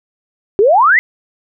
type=exponential sweep; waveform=sine; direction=up; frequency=377.1 to 2100 Hz; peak=-6 dBFS; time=0.59-0.99 s; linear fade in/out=0 ms; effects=none